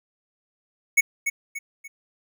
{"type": "tone with echo", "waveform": "square", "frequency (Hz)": 2217, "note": "C#7", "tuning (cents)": 0, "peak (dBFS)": -14, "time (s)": [0.97, 1.01], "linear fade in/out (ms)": 10, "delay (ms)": 290, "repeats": 3, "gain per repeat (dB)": -8, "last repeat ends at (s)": 1.88, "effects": []}